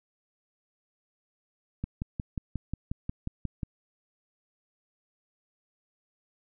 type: click train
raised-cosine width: 5 ms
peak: -19 dBFS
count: 11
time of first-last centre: 1.84-3.632 s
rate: 5.58 Hz
effects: none